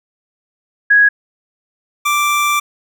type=tone pair in turn; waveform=sine / 25% pulse; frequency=1661.2 / 1174.6 Hz; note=G#6 / D6; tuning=0 / 0 cents; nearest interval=tritone; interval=600 cents; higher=first; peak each=-6 / -9 dBFS; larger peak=first; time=0.9-1.09 / 2.05-2.6 s; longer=second; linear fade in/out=10 ms; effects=none